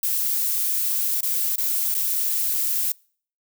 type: noise with dropouts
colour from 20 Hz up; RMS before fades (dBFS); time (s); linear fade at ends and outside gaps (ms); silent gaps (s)
violet; -23; 0.03-2.92; 2; 1.208-1.23 / 1.558-1.581 / 1.943-1.949
effects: noise-tail reverb RT60 0.5 s tail -26 dB re dry